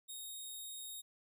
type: tone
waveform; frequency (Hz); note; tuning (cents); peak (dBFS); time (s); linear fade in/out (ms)
10% pulse; 3729; A#7; 0; -37; 0.08-1.02; 20
effects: none